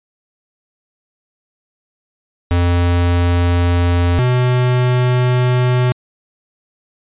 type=tone pair in turn; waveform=square; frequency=87.31 / 125.02 Hz; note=F2 / B2; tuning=0 / +22 cents; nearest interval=tritone; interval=622 cents; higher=second; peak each=-12 dBFS; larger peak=neither; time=2.51-4.19 / 4.19-5.92 s; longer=second; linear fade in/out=0 ms; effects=resampled to 8000 Hz